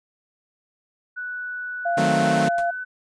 sine tone with pitch glide, 1480 to 1502.4 Hz, F#6 to F#6, 0 to +26 cents, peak -28 dBFS, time 1.16-2.85 s, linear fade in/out 20 ms, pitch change +26 cents, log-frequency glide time 2.11-2.6 s
sine tone, 690 Hz, F5, 21 cents flat, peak -20 dBFS, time 1.85-2.71 s, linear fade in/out 10 ms
sawtooth chord, D# diminished seventh, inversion none, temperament equal, 155.56 / 185 / 220 / 261.6 Hz, D#3 / F#3 / A3 / C4, 0 / 0 / 0 / 0 cents, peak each -21 / -22 / -21 / -23 dBFS, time 1.97-2.49 s, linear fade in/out 10 ms
pink noise with exponential decay, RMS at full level -34 dBFS, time 2.58-2.69 s, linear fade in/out 2 ms, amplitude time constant 22 ms
effects resampled to 22050 Hz

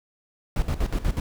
brown noise with tremolo, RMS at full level -23 dBFS, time 0.56-1.2 s, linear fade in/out 2 ms, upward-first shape square, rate 8.2 Hz, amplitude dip 75%, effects none

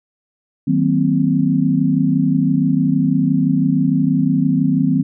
sine chord, C half-diminished seventh, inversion first, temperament just, 156.98 / 188.37 / 235.5 / 261.6 Hz, Eb3 / Gb3 / Bb3 / C4, +16 / +31 / +18 / 0 cents, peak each -18 / -19 / -21 / -16 dBFS, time 0.67-5.03 s, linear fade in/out 10 ms, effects none

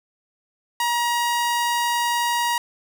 sawtooth tone, 951 Hz, A#5, 34 cents sharp, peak -16 dBFS, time 0.8-2.58 s, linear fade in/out 2 ms, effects none

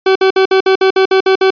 40% pulse tone bursts, 381.5 Hz, G4, 47 cents flat, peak -6 dBFS, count 10, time 0.06-1.505 s, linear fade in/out 5 ms, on 95 ms, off 55 ms, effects resampled to 11025 Hz

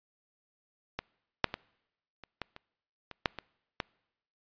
clicks, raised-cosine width 0.3 ms, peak -17 / -6 / -18 / -30 / -19 / -29 / -26 / -9 / -22 / -15 dBFS, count 10, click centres 0.99 / 1.443 / 1.541 / 2.237 / 2.417 / 2.564 / 3.113 / 3.258 / 3.387 / 3.802 s, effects noise-tail reverb RT60 0.9 s tail -26 dB re dry + resampled to 11025 Hz

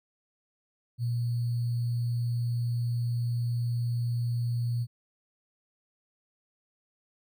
sine tone with sample-and-hold, 119.3 Hz, A#2, 41 cents sharp, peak -26 dBFS, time 0.98-4.87 s, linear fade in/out 50 ms, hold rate 4410 Hz, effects none

